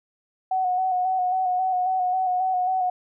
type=tone with vibrato; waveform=sine; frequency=740 Hz; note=F#5; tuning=in tune; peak=-20 dBFS; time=0.51-2.9 s; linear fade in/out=5 ms; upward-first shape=square; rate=3.7 Hz; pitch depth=27 cents each way; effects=none